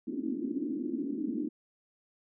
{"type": "band-pass noise", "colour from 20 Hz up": "pink", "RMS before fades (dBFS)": -34, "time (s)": [0.07, 1.49], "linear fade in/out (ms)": 10, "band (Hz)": [240, 320], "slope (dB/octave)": 48, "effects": []}